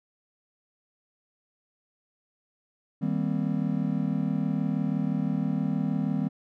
triangle chord, C minor seventh, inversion first, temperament just, 156.98 / 196.22 / 235.5 / 261.6 Hz, Eb3 / G3 / Bb3 / C4, +16 / +2 / +18 / 0 cents, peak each -28 / -27 / -30 / -29 dBFS, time 3.01-6.29 s, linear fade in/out 20 ms, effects none

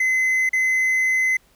triangle tone with dropouts, 2044 Hz, C7, 41 cents flat, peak -15 dBFS, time 0-1.37 s, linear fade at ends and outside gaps 5 ms, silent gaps 0.492-0.531 s, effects pink hiss -58 dBFS RMS until 1.55 s

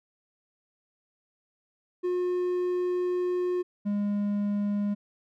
triangle tone pair in turn, 359.4 / 204.6 Hz, F4 / G#3, +50 / -26 cents, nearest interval minor seventh, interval 976 cents, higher first, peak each -23 / -23 dBFS, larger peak neither, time 2.03-3.63 / 3.85-4.95 s, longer first, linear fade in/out 20 ms, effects none

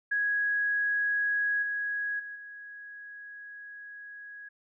sine tone with level steps, 1661.2 Hz, G#6, in tune, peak -25 / -29 / -38 / -42 dBFS, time 0.11-4.49 s, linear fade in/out 10 ms, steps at 1.62 / 2.19 / 2.35 s, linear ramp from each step 10 ms, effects none

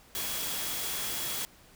sine tone in noise, 3332 Hz, G#7, 5 cents sharp, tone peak -42 dBFS, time 0.15-1.45 s, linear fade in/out 0 ms, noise white, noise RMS -34 dBFS, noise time 0.15-1.45 s, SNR -11 dB, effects pink hiss -57 dBFS RMS until 1.75 s

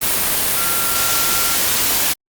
sine tone in noise, 1374 Hz, F6, 29 cents flat, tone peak -25 dBFS, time 0.56-1.56 s, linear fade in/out 20 ms, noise white, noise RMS -17 dBFS, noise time 0.01-2.14 s, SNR -11 dB, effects Opus 32 kbps

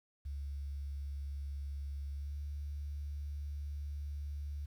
sine tone with pitch glide, 70.3 to 72.36 Hz, C#2 to D2, +25 to -25 cents, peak -38 dBFS, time 0.25-4.66 s, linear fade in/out 10 ms, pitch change +50 cents, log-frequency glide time 2.13-2.37 s, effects 11-bit

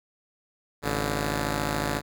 5% pulse tone pair together, 53.98 / 144.1 Hz, A1 / D3, -32 / -33 cents, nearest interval octave + perfect fourth, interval 1699 cents, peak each -17 dBFS, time 0.82-2.02 s, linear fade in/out 50 ms, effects none

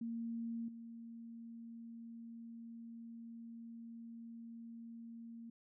sine tone with level steps, 230.8 Hz, A#3, 17 cents flat, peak -39 / -48 dBFS, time 0.01-5.5 s, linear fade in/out 5 ms, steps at 0.68 s, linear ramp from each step 5 ms, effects none

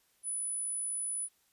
sine tone, 9956 Hz, D#9, in tune, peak -33 dBFS, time 0.23-1.29 s, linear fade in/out 50 ms, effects white hiss -71 dBFS RMS until 1.52 s + resampled to 32000 Hz

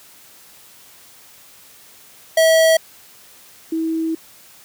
square / sine tone pair in turn, 647 / 323.5 Hz, E5 / E4, -32 / -32 cents, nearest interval octave, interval 1200 cents, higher first, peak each -11 / -18 dBFS, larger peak first, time 2.37-2.77 / 3.72-4.15 s, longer second, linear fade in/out 5 ms, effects white hiss -46 dBFS RMS until 4.64 s + high-pass 60 Hz 12 dB/octave

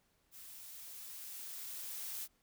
blue noise with level ramp, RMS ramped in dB -53 to -42 dBFS, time 0.31-2.28 s, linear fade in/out 50 ms, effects pink hiss -75 dBFS RMS until 2.42 s

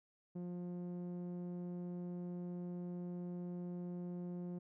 sawtooth tone with low-pass filter, 176.9 Hz, F3, 23 cents sharp, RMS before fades -44 dBFS, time 0.35-4.59 s, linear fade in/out 10 ms, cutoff 390 Hz, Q 0.69, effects none

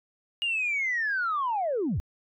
sine linear sweep, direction down, 2866 to 55 Hz, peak -24 dBFS, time 0.42-2 s, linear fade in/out 0 ms, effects tanh soft clip ceiling -21 dBFS

